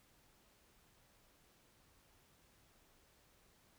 silence, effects pink hiss -70 dBFS RMS until 3.78 s

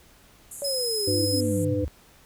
pink band-pass noise, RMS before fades -40 dBFS, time 0.51-1.65 s, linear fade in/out 5 ms, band 6900 to 12000 Hz, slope 96 dB/octave
sine linear sweep, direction down, 575 to 61.74 Hz, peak -28 dBFS, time 0.62-1.88 s, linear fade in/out 0 ms
sawtooth tone, 5110 Hz, D#8, 45 cents sharp, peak -24 dBFS, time 0.64-1.41 s, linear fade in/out 10 ms
harmonic tone, 100.3 Hz, G2, 40 cents sharp, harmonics 1 / 3 / 5, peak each -27 / -27 / -27 dBFS, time 1.07-1.85 s, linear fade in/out 10 ms
effects pink hiss -55 dBFS RMS until 2.25 s

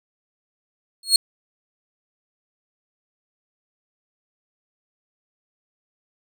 30% pulse tone with exponential growth, 4300 Hz, C8, 47 cents sharp, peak -4 dBFS, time 1.03-1.16 s, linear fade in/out 2 ms, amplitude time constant 28 ms, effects none

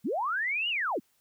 sine linear two-way sweep, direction up then down, 155.56 to 2960 to 155.56 Hz, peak -27 dBFS, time 0.04-1 s, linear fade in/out 20 ms, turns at 0.69 s, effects white hiss -70 dBFS RMS until 1.2 s

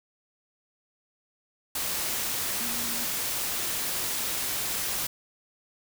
sine tone in noise, 235.7 Hz, A#3, 19 cents sharp, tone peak -40 dBFS, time 2.6-3.05 s, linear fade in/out 5 ms, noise white, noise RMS -30 dBFS, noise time 1.75-5.07 s, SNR -13 dB, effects none

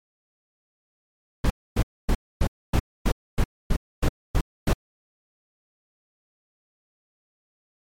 brown noise bursts, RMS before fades -19 dBFS, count 11, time 1.44-4.733 s, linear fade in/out 5 ms, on 63 ms, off 260 ms, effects MP3 64 kbps

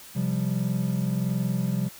triangle chord, C suspended fourth, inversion none, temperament equal, 130.81 / 174.61 / 196 Hz, C3 / F3 / G3, 0 / 0 / 0 cents, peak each -26 dBFS, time 0.15-1.89 s, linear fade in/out 20 ms, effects white hiss -46 dBFS RMS until 1.99 s

